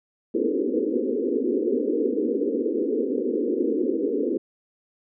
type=band-pass noise; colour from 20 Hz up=white; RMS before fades=-24 dBFS; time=0.34-4.38 s; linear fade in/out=10 ms; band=230 to 490 Hz; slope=96 dB/octave; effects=none